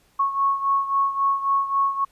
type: beating tone pair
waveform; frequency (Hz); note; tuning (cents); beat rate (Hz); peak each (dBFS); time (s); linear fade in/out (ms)
sine; 1101 / 1104.7; C#6 / C#6; -12 / -6; 3.7; -20 / -25; 0.19-2.05; 10
effects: pink hiss -61 dBFS RMS until 2.11 s + resampled to 32000 Hz